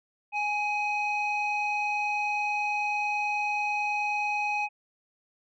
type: tone pair together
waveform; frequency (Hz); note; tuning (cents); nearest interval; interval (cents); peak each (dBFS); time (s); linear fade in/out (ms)
sine; 830.6 / 2521; G#5 / D#7; 0 / +22; octave + perfect fifth; 1922; -27; 0.32-4.69; 50
effects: tanh soft clip ceiling -22 dBFS